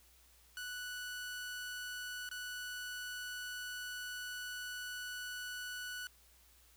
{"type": "tone with dropouts", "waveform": "sawtooth", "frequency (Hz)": 1480, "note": "F#6", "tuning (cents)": 0, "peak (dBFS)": -38, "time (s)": [0.57, 6.07], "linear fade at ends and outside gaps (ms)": 1, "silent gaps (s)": [2.29, 2.313], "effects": ["added 60 Hz sine -67 dBFS peak until 6.76 s", "white hiss -66 dBFS RMS until 6.76 s"]}